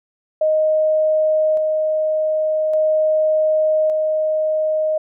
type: tone with tremolo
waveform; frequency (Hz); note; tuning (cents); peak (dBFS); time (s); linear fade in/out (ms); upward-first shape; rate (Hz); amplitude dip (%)
sine; 622.3; D#5; 0; -13; 0.41-4.98; 5; square; 0.43; 25
effects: none